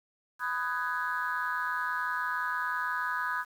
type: chord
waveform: sine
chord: G# minor seventh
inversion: first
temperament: just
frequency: 996.7 / 1245.9 / 1495.1 / 1661.2 Hz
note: B5 / D#6 / F#6 / G#6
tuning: +16 / +2 / +18 / 0 cents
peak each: -34 dBFS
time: 0.39-3.45 s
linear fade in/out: 50 ms
effects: tanh soft clip ceiling -21 dBFS + 9-bit